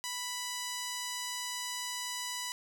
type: tone with notch filter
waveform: 5% pulse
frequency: 987.8 Hz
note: B5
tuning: in tune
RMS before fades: -38 dBFS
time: 0.04-2.52 s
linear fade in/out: 0 ms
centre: 12000 Hz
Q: 1.3
effects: none